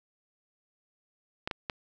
clicks, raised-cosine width 0.3 ms, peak -16 dBFS, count 3, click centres 1.475 / 1.512 / 1.698 s, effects none

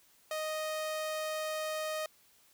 sawtooth tone, 622.3 Hz, D#5, in tune, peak -30 dBFS, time 0.31-2.06 s, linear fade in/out 2 ms, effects white hiss -65 dBFS RMS until 2.53 s

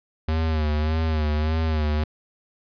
square tone with vibrato, 77.78 Hz, D#2, in tune, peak -21 dBFS, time 0.28-2.04 s, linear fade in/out 5 ms, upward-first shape sine, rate 1.7 Hz, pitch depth 61 cents each way, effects resampled to 11025 Hz

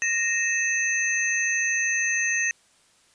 sine tone cluster, 1861 / 2607 / 6240 Hz, A#6 / E7 / G8, -3 / -20 / -9 cents, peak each -24 / -27 / -28 dBFS, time 0.02-2.51 s, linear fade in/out 0 ms, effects white hiss -60 dBFS RMS until 3.14 s + resampled to 22050 Hz

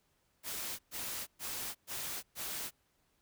white noise bursts, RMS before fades -40 dBFS, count 5, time 0.43-2.71 s, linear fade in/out 50 ms, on 360 ms, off 120 ms, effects pink hiss -75 dBFS RMS until 3.21 s

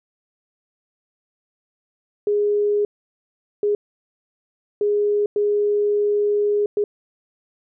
sine tone bursts at uneven times, 413.4 Hz, G#4, 8 cents flat, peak -16 dBFS, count 5, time 2.27-2.85 / 3.63-3.75 / 4.81-5.26 / 5.36-6.66 / 6.77-6.84 s, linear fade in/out 2 ms, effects none

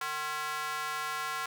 square tone with high-pass filter, 152.1 Hz, D#3, 39 cents flat, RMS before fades -35 dBFS, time 0.01-1.46 s, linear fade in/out 2 ms, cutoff 1200 Hz, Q 2.4, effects none

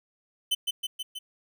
45% pulse tone with echo, 3042 Hz, F#7, 47 cents sharp, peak -22 dBFS, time 0.51-0.55 s, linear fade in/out 10 ms, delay 160 ms, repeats 4, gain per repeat -3 dB, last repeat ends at 1.19 s, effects none

